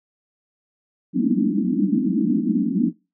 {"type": "band-pass noise", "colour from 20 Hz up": "pink", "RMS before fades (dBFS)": -20, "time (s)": [1.13, 2.93], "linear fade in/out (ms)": 50, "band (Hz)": [180, 320], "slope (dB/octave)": 96, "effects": ["noise-tail reverb RT60 0.3 s tail -26 dB re dry"]}